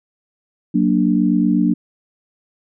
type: chord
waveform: sine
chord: Gb augmented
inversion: none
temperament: equal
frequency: 185 / 233.1 / 293.7 Hz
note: Gb3 / Bb3 / D4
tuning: 0 / 0 / 0 cents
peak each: -17 dBFS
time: 0.74-1.74 s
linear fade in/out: 10 ms
effects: none